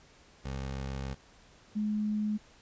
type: tone pair in turn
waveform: 20% pulse / sine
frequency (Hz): 67 / 211.4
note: C2 / G#3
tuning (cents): +42 / +31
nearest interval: octave + minor sixth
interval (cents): 1989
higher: second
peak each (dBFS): -30 / -28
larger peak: second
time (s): 0.44-1.15 / 1.75-2.38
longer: first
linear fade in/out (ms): 20
effects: pink hiss -59 dBFS RMS until 2.61 s + resampled to 16000 Hz